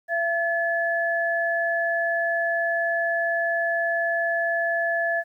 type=tone pair together; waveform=sine; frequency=675 / 1719.2 Hz; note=E5 / A6; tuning=+41 / -41 cents; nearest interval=octave + major third; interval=1618 cents; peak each=-24 dBFS; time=0.08-5.24 s; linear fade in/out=50 ms; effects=10-bit